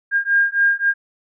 sine beating tone pair, 1611 / 1614.7 Hz, G6 / G#6, +47 / -49 cents, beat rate 3.7 Hz, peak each -17 dBFS, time 0.11-0.94 s, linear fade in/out 50 ms, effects none

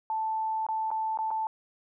sine tone with dropouts, 880 Hz, A5, in tune, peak -27 dBFS, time 0.1-1.47 s, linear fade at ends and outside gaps 1 ms, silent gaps 0.666-0.687 / 0.905-0.914 / 1.174-1.188 / 1.306-1.312 s, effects none

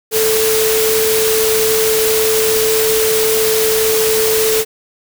sine tone in noise, 440 Hz, A4, in tune, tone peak -13 dBFS, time 0.11-4.65 s, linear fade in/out 50 ms, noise white, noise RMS -17 dBFS, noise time 0.11-4.65 s, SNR +1 dB, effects none

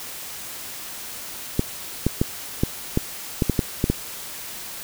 clicks, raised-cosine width 3 ms, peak -5 dBFS, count 10, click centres 1.594 / 2.066 / 2.215 / 2.635 / 2.974 / 3.422 / 3.497 / 3.592 / 3.841 / 3.9 s, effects white hiss -35 dBFS RMS until 4.83 s

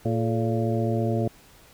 harmonic tone with a mistuned harmonic, 114.4 Hz, A#2, 32 cents flat, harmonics 1 / 2 / 3 / 4 / 5 / 6, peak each -25 / -28 / -30 / -31 / -32 / -33 dBFS, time 0.05-1.28 s, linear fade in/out 5 ms, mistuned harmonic 4, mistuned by -99 cents, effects pink hiss -53 dBFS RMS until 1.73 s

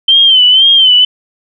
sine tone with vibrato, 3100 Hz, G7, 20 cents flat, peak -3 dBFS, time 0.08-1.05 s, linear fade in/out 5 ms, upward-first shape sine, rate 2 Hz, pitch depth 80 cents each way, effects none

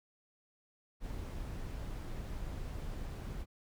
brown noise, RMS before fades -41 dBFS, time 1-3.46 s, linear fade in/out 50 ms, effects none

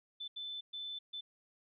sine tone bursts at uneven times, 3520 Hz, A7, in tune, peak -40 dBFS, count 4, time 0.2-0.28 / 0.36-0.61 / 0.73-0.99 / 1.13-1.21 s, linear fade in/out 10 ms, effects none

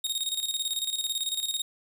sawtooth tone with tremolo, 3729 Hz, A#7, in tune, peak -23 dBFS, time 0.04-1.62 s, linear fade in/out 5 ms, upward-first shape square, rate 18 Hz, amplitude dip 65%, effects none

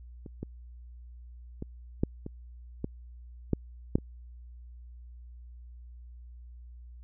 clicks, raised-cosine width 3 ms, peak -29 / -22 / -23 / -12 / -24 / -18 / -12 / -10 / -30 dBFS, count 9, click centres 0.262 / 0.43 / 1.624 / 2.035 / 2.264 / 2.844 / 3.533 / 3.955 / 3.985 s, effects added 60 Hz sine -45 dBFS peak until 7.03 s

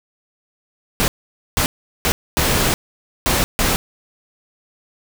pink noise bursts at uneven times, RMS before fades -17 dBFS, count 6, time 1-1.08 / 1.57-1.66 / 2.05-2.12 / 2.37-2.74 / 3.26-3.44 / 3.59-3.76 s, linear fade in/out 0 ms, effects none

